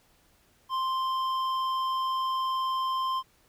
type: tone with hard clipping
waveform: sine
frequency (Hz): 1046.5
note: C6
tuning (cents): 0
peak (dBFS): -28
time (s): 0.69-3.23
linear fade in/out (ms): 50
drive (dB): 8
effects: pink hiss -64 dBFS RMS until 3.48 s